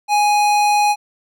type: tone with hard clipping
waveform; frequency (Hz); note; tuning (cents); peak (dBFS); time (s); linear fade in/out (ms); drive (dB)
sine; 830.6; G#5; 0; -14; 0.08-0.96; 50; 18
effects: none